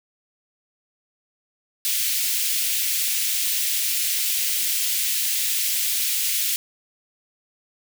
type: high-pass noise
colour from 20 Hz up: white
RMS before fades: -23 dBFS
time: 1.85-6.56 s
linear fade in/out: 0 ms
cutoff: 2200 Hz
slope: 24 dB/octave
effects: none